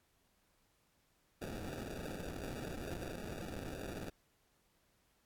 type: noise with sample-and-hold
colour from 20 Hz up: blue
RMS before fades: -44 dBFS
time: 1.41-4.1 s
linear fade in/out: 10 ms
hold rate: 1050 Hz
effects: pink hiss -75 dBFS RMS until 5.25 s + AAC 64 kbps